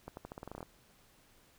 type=accelerating click train; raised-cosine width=1 ms; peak=-29 dBFS; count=12; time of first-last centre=0.08-0.629 s; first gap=91 ms; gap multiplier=0.87; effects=pink hiss -65 dBFS RMS until 1.58 s